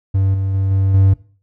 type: tone with level steps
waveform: triangle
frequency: 96.7 Hz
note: G2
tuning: 23 cents flat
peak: -10 / -14 / -12 / -10 / -6 dBFS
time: 0.14-1.14 s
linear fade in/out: 10 ms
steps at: 0.34 / 0.54 / 0.71 / 0.94 s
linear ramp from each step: 2 ms
effects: noise-tail reverb RT60 0.4 s tail -19 dB re dry